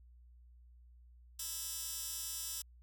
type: tone with high-pass filter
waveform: 15% pulse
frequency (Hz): 329.6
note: E4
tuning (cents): 0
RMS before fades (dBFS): -42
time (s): 1.39-2.62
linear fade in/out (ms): 5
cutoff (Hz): 6800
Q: 0.98
effects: added 60 Hz sine -57 dBFS peak until 2.82 s